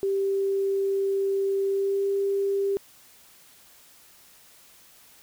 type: tone with pitch glide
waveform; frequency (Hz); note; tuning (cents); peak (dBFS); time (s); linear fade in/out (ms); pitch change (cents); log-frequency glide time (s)
sine; 392 to 395.9; G4 to G4; 0 to +17; -22; 0.03-2.77; 0; +17; 1.68-2.06
effects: white hiss -54 dBFS RMS until 5.22 s